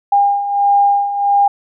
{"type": "beating tone pair", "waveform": "sine", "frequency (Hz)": [805, 806.5], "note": ["G5", "G5"], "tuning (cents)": [46, 49], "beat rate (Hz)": 1.5, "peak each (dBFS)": [-17, -11], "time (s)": [0.12, 1.48], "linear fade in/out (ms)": 5, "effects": []}